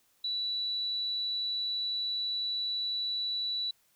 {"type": "tone", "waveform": "sine", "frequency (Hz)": 3946, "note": "B7", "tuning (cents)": -2, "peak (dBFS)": -30, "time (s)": [0.24, 3.71], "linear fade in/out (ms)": 5, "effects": ["white hiss -69 dBFS RMS until 3.95 s"]}